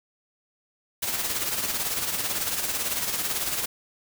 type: noise with tremolo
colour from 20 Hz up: white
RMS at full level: -26 dBFS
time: 1.02-3.66 s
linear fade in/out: 10 ms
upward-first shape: sine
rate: 18 Hz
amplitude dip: 50%
effects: none